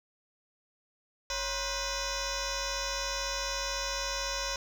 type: tone with frequency modulation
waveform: sine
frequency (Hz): 2483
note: D#7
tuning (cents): -4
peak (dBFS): -28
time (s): 1.3-4.56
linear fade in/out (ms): 2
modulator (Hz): 506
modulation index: 7.6
effects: tanh soft clip ceiling -30 dBFS + 11-bit